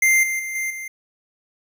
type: tone with level steps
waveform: square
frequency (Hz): 2093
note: C7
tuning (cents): 0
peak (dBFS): -14 / -22 / -27 / -23 / -30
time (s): 0.02-0.88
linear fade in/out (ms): 5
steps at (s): 0.23 / 0.39 / 0.55 / 0.7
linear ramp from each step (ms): 5
effects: none